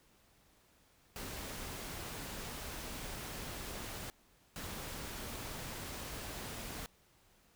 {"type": "noise bursts at uneven times", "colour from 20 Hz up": "pink", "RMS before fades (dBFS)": -44, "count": 2, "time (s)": [[1.16, 4.1], [4.56, 6.86]], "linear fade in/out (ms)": 0, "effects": ["pink hiss -68 dBFS RMS until 7.55 s"]}